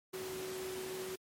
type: tone in noise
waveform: sine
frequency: 374.7 Hz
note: F#4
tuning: 22 cents sharp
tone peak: -40 dBFS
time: 0.13-1.16 s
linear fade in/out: 10 ms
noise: pink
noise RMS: -45 dBFS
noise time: 0.13-1.16 s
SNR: +2 dB
effects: high-pass 150 Hz 12 dB/octave + MP3 64 kbps